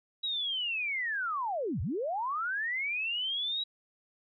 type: linear two-way sweep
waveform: sine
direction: down then up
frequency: 3886 to 67.6 to 3886 Hz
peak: -30 dBFS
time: 0.23-3.64 s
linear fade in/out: 10 ms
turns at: 1.81 s
effects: none